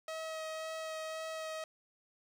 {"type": "tone with vibrato", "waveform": "sawtooth", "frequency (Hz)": 637, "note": "D#5", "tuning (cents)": 41, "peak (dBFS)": -35, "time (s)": [0.08, 1.64], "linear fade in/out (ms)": 2, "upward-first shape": "sine", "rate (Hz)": 1.9, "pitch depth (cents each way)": 11, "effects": ["low-pass 9000 Hz 12 dB/octave", "11-bit"]}